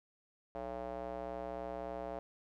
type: tone with band-pass filter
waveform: square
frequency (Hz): 61.74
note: B1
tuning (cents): 0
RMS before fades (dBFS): -42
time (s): 0.55-2.19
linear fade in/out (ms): 0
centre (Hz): 640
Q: 3.2
effects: none